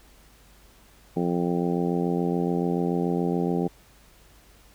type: harmonic tone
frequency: 87 Hz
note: F2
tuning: 6 cents flat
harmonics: 2 / 3 / 4 / 5 / 6 / 7 / 8 / 9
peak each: -26 / -29 / -29 / -30 / -38 / -41 / -41 / -35 dBFS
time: 1.16-3.68 s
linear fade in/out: 10 ms
effects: added 50 Hz sine -56 dBFS peak until 4.74 s + pink hiss -56 dBFS RMS until 4.74 s